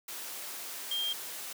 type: tone in noise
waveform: sine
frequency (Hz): 3200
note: G7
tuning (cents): +35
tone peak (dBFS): -30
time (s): 0.91-1.13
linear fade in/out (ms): 5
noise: white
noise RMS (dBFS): -41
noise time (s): 0.08-1.53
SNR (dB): +8
effects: high-pass 300 Hz 12 dB/octave